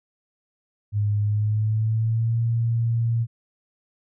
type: tone with pitch glide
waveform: sine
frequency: 103.83 to 115.87 Hz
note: G#2 to A#2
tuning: 0 to -10 cents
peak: -19 dBFS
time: 0.92-3.27 s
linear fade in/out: 50 ms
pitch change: +190 cents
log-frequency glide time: 1.22-2.4 s
effects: none